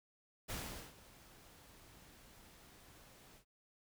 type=noise with ADSR envelope; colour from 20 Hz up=pink; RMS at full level=-42 dBFS; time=0.48-3.45 s; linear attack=24 ms; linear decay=420 ms; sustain=-19 dB; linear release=93 ms; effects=none